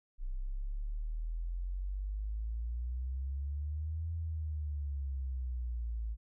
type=exponential two-way sweep; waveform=sine; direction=up then down; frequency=30.87 to 83.3 to 53.8 Hz; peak=-34 dBFS; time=0.18-6.17 s; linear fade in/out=50 ms; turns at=4.13 s; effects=none